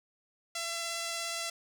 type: tone with vibrato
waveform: 5% pulse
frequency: 674 Hz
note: E5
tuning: 38 cents sharp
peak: -22 dBFS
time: 0.55-1.5 s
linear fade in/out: 5 ms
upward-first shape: sine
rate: 17 Hz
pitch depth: 9 cents each way
effects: none